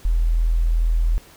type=tone; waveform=sine; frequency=41.2 Hz; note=E1; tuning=in tune; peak=-15 dBFS; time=0.05-1.18 s; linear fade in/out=0 ms; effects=pink hiss -48 dBFS RMS until 1.36 s